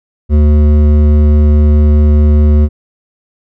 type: tone with hard clipping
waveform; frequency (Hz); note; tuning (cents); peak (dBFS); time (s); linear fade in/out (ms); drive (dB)
sine; 74.6; D2; +28; -6; 0.29-2.69; 50; 11
effects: none